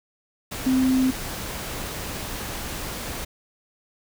sine tone in noise, 259.6 Hz, C4, 13 cents flat, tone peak -17 dBFS, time 0.66-1.11 s, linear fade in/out 10 ms, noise pink, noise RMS -32 dBFS, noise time 0.51-3.25 s, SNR +12 dB, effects none

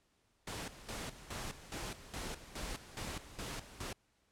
pink noise with tremolo, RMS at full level -42 dBFS, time 0.47-3.93 s, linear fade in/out 5 ms, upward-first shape square, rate 2.4 Hz, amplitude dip 75%, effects pink hiss -75 dBFS RMS until 4.31 s + low-pass 10000 Hz 12 dB/octave

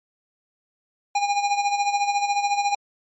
square tone with tremolo, 812 Hz, G#5, 39 cents flat, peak -18 dBFS, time 1.15-2.75 s, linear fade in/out 5 ms, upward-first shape sine, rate 14 Hz, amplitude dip 65%, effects MP3 32 kbps

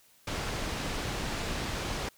pink low-pass noise, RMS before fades -34 dBFS, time 0.27-2.09 s, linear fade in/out 5 ms, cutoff 6200 Hz, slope 12 dB/octave, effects white hiss -62 dBFS RMS until 2.17 s

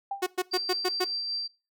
sine tone with exponential decay, 792 Hz, G5, 18 cents sharp, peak -26 dBFS, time 0.11-0.31 s, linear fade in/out 5 ms, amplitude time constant 42 ms
sawtooth tone bursts, 366.6 Hz, F#4, 16 cents flat, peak -20 dBFS, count 6, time 0.22-1.046 s, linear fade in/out 10 ms, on 46 ms, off 110 ms
sine tone with tremolo, 4699 Hz, D8, in tune, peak -28 dBFS, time 0.51-1.48 s, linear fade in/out 20 ms, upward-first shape sine, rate 5.1 Hz, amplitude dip 30%
effects noise-tail reverb RT60 0.3 s tail -22 dB re dry

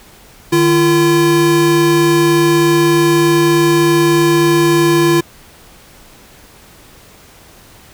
square tone pair together, 152.5 / 341.4 Hz, D#3 / F4, -34 / -39 cents, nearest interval octave + major second, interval 1395 cents, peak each -17 / -10 dBFS, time 0.52-5.21 s, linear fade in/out 10 ms, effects pink hiss -42 dBFS RMS until 7.93 s

